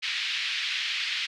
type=band-pass noise; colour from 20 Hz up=pink; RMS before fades=-30 dBFS; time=0.02-1.27 s; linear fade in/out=20 ms; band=2100 to 4100 Hz; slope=24 dB/octave; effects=none